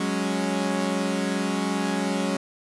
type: chord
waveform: sawtooth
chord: F# suspended second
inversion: none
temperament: equal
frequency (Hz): 185 / 207.7 / 277.2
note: F#3 / G#3 / C#4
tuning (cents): 0 / 0 / 0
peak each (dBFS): -24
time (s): 0-2.37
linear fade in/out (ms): 5
effects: resampled to 24000 Hz + 9-bit